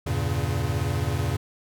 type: chord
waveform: square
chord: E diminished seventh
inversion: none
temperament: equal with one note detuned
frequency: 82.41 / 98 / 116.54 / 140.2 Hz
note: E2 / G2 / Bb2 / Db3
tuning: 0 / 0 / 0 / +20 cents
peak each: -30 dBFS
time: 0.06-1.37 s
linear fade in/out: 10 ms
effects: none